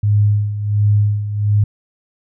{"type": "tone with tremolo", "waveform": "sine", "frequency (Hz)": 103.83, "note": "G#2", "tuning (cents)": 0, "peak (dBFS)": -9, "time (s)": [0.03, 1.64], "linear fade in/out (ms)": 5, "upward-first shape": "sine", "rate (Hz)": 1.4, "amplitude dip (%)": 70, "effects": []}